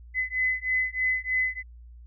sine beating tone pair, 2021 / 2024.2 Hz, B6 / B6, +39 / +42 cents, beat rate 3.2 Hz, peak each -27 dBFS, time 0.14-1.63 s, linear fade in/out 50 ms, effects added 59 Hz sine -44 dBFS peak until 2.06 s

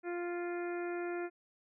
harmonic tone, 349.2 Hz, F4, in tune, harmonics 1 / 2 / 3 / 4 / 5 / 6 / 7, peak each -36 / -44 / -54 / -47 / -50 / -53 / -53 dBFS, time 0.03-1.3 s, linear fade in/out 50 ms, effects none

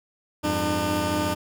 15% pulse tone cluster, 87.3 / 101.7 / 300.9 Hz, F2 / G#2 / D4, 0 / -36 / +42 cents, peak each -23 / -25 / -18 dBFS, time 0.43-1.35 s, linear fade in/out 20 ms, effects none

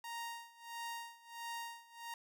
sawtooth tone with tremolo, 932.3 Hz, A#5, in tune, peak -37 dBFS, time 0.04-2.14 s, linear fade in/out 2 ms, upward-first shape sine, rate 1.5 Hz, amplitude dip 90%, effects none

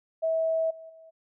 sine tone with level steps, 648 Hz, E5, 30 cents flat, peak -23 / -42 / -48 dBFS, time 0.22-1.11 s, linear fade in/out 20 ms, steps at 0.7 / 0.89 s, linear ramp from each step 10 ms, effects none

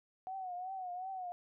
sine tone with vibrato, 740 Hz, F#5, in tune, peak -39 dBFS, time 0.27-1.32 s, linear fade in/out 0 ms, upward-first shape triangle, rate 2.7 Hz, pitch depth 86 cents each way, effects none

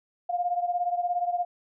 sine beating tone pair, 703 / 720 Hz, F5 / F#5, +11 / -47 cents, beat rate 17 Hz, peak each -26 / -30 dBFS, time 0.29-1.45 s, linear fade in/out 10 ms, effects none

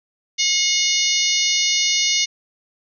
harmonic tone with a mistuned harmonic, 723 Hz, F#5, 40 cents flat, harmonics 3 / 4 / 5 / 6 / 7 / 8 / 9, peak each -24 / -24 / -24 / -24 / -24 / -24 / -24 dBFS, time 0.38-2.26 s, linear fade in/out 20 ms, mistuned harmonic 9, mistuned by -38 cents, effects none

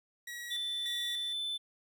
sawtooth tone with tremolo, 1916 Hz, A#6, 47 cents sharp, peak -37 dBFS, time 0.27-1.33 s, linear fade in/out 5 ms, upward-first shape square, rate 1.7 Hz, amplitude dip 75%
triangle tone, 3520 Hz, A7, in tune, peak -32 dBFS, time 0.5-1.58 s, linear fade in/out 20 ms
effects none

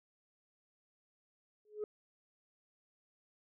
sine tone with exponential growth, 422.4 Hz, G#4, 29 cents sharp, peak -31 dBFS, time 1.65-1.84 s, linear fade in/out 2 ms, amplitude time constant 40 ms, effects tanh soft clip ceiling -32 dBFS

